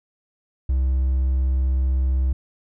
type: tone with hard clipping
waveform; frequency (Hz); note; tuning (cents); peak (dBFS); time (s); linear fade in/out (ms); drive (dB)
triangle; 65.41; C2; 0; -18; 0.69-2.33; 5; 5
effects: none